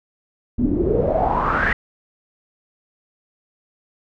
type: noise with low-pass filter sweep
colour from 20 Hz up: pink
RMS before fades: -19 dBFS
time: 0.58-1.73 s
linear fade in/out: 5 ms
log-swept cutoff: 230 to 1900 Hz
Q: 7.5
effects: none